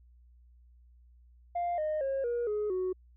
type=tone with pitch steps; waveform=sine; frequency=698.5 / 615.1 / 541.7 / 477.1 / 420.2 / 370 Hz; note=F5 / D#5 / C#5 / A#4 / G#4 / F#4; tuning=0 / -20 / -40 / +40 / +20 / 0 cents; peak=-27 dBFS; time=1.55-2.93 s; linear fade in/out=10 ms; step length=230 ms; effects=tanh soft clip ceiling -27 dBFS + added 60 Hz sine -56 dBFS peak until 3.16 s